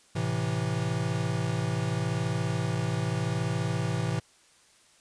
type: chord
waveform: square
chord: A minor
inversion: none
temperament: equal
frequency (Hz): 110 / 130.81 / 164.81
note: A2 / C3 / E3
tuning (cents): 0 / 0 / 0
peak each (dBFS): -32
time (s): 0.15-4.2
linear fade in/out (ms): 10
effects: white hiss -60 dBFS RMS until 5 s + resampled to 22050 Hz